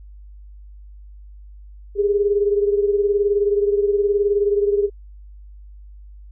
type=beating tone pair; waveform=sine; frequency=404.7 / 423.7 Hz; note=G#4 / G#4; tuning=-45 / +35 cents; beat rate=19 Hz; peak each=-16 / -22 dBFS; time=1.95-4.9 s; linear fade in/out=50 ms; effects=added 50 Hz sine -38 dBFS peak until 6.31 s